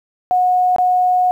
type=tone with dropouts; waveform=sine; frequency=729 Hz; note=F#5; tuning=26 cents flat; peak=-11 dBFS; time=0.31-1.31 s; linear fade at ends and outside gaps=0 ms; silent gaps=0.762-0.784 s; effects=8-bit